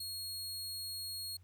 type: tone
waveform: sawtooth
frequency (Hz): 4300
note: C8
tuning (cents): +47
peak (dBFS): -37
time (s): 0-1.37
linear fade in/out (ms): 5
effects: added 91 Hz sine -57 dBFS peak until 1.43 s + pink hiss -75 dBFS RMS until 1.43 s